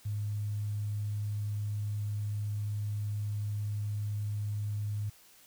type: tone with quantisation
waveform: sine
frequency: 104.2 Hz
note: G#2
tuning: 6 cents sharp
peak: -31 dBFS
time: 0.05-5.1 s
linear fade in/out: 10 ms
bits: 10
effects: white hiss -59 dBFS RMS until 5.46 s

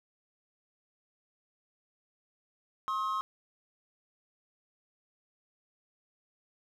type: tone pair together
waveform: triangle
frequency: 1069.8 / 1272 Hz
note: C6 / D#6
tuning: +38 / +38 cents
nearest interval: minor third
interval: 300 cents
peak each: -30 / -32 dBFS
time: 2.88-3.21 s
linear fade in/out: 0 ms
effects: none

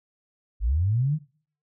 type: linear sweep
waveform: sine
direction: up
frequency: 45.78 to 160.6 Hz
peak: -20 dBFS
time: 0.6-1.19 s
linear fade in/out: 50 ms
effects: noise-tail reverb RT60 0.5 s tail -22 dB re dry

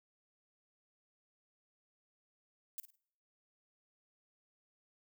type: noise with echo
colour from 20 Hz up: violet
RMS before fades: -42 dBFS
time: 2.78-2.8 s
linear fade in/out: 0 ms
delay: 52 ms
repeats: 3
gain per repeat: -11 dB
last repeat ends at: 2.956 s
effects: noise-tail reverb RT60 0.7 s tail -26 dB re dry

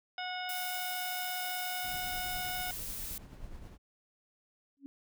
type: harmonic tone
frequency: 731 Hz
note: F#5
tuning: 21 cents flat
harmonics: 1 / 2 / 3 / 4 / 5 / 7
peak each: -39 / -42 / -44 / -45 / -46 / -47 dBFS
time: 0.18-2.71 s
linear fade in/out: 2 ms
type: noise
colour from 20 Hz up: blue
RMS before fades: -41 dBFS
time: 0.49-3.18 s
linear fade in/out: 2 ms
type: noise with tremolo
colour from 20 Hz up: brown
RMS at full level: -45 dBFS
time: 1.82-3.78 s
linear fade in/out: 50 ms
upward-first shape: triangle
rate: 9.4 Hz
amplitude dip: 50%
type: tone with exponential growth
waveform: sine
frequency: 277.2 Hz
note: C#4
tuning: in tune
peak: -39 dBFS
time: 4.77-4.86 s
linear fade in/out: 0 ms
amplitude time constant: 18 ms
effects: none

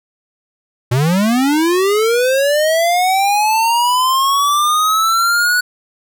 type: linear sweep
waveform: square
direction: up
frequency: 116.54 to 1480 Hz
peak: -12 dBFS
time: 0.91-5.61 s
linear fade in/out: 10 ms
effects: none

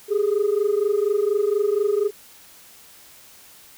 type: tone pair together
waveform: sine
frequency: 400.6 / 424.8 Hz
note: G4 / G#4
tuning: +38 / +39 cents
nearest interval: minor second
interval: 101 cents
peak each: -19 dBFS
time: 0.08-2.11 s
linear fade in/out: 50 ms
effects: tanh soft clip ceiling -14 dBFS + white hiss -48 dBFS RMS until 3.77 s

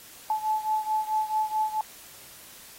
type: beating tone pair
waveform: sine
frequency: 863 / 867.6 Hz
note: A5 / A5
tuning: -34 / -25 cents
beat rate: 4.6 Hz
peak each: -26 / -29 dBFS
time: 0.3-1.81 s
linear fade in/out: 2 ms
effects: white hiss -48 dBFS RMS until 2.78 s + AAC 48 kbps

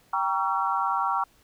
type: chord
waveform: sine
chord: G diminished seventh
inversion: none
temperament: just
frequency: 784 / 940.8 / 1128.9 / 1354.7 Hz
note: G5 / Bb5 / Db6 / Fb6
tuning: 0 / +16 / +31 / +47 cents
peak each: -29 / -28 / -28 / -29 dBFS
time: 0.13-1.24 s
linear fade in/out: 5 ms
effects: pink hiss -61 dBFS RMS until 1.43 s

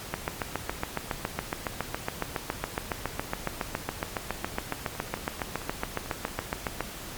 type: two click trains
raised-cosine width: 0.5 ms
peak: -24 / -12 dBFS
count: 8 / 49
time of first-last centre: 4.73-6.282 / 0.14-6.807 s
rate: 4.51 / 7.2 Hz
effects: pink hiss -40 dBFS RMS until 7.17 s + MP3 96 kbps

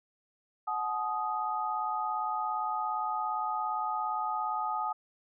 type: chord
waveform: sine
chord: D# diminished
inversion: first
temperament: equal with one note detuned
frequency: 740 / 857.4 / 1244.5 Hz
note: F#5 / A5 / D#6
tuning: 0 / -45 / 0 cents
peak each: -37 / -33 / -33 dBFS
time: 0.67-4.93 s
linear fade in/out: 10 ms
effects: none

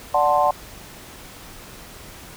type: chord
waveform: sine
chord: D dominant seventh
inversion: none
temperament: equal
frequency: 587.3 / 740 / 880 / 1046.5 Hz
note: D5 / F#5 / A5 / C6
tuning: 0 / 0 / 0 / 0 cents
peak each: -21 / -19 / -21 / -21 dBFS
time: 0.14-0.51 s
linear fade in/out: 5 ms
effects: pink hiss -41 dBFS RMS until 2.36 s

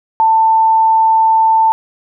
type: tone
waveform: sine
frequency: 890 Hz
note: A5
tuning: 20 cents sharp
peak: -7 dBFS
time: 0.2-1.72 s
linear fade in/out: 0 ms
effects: none

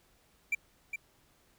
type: tone with echo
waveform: triangle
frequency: 2349 Hz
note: D7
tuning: in tune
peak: -25 dBFS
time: 0.52-0.55 s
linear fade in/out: 5 ms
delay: 410 ms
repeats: 1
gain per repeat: -7 dB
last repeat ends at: 0.96 s
effects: pink hiss -67 dBFS RMS until 1.58 s

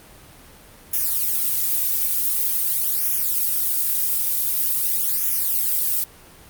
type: noise with flanger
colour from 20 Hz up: violet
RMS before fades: -21 dBFS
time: 0.93-6.04 s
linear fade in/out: 5 ms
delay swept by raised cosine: 0.23 to 2.43 ms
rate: 0.46 Hz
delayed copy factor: -0.8
effects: pink hiss -46 dBFS RMS until 6.49 s + Opus 32 kbps

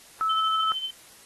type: tone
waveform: sine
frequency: 1304 Hz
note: E6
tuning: 19 cents flat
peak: -22 dBFS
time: 0.21-0.72 s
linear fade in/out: 0 ms
type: tone with tremolo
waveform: sine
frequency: 3079 Hz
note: G7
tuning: 32 cents flat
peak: -26 dBFS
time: 0.29-0.91 s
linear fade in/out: 10 ms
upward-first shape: sine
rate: 13 Hz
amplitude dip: 60%
effects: white hiss -51 dBFS RMS until 1.25 s + AAC 32 kbps

